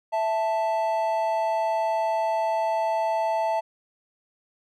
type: tone pair together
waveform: triangle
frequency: 659.3 / 880 Hz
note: E5 / A5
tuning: 0 / 0 cents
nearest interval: perfect fourth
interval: 500 cents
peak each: -23 dBFS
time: 0.12-3.61 s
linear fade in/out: 20 ms
effects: none